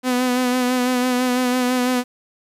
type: tone with vibrato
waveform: sawtooth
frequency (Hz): 250.6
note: B3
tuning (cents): +25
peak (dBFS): -13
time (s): 0.03-2.04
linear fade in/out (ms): 50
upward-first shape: sine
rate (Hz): 6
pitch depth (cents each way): 30
effects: resampled to 32000 Hz + 8-bit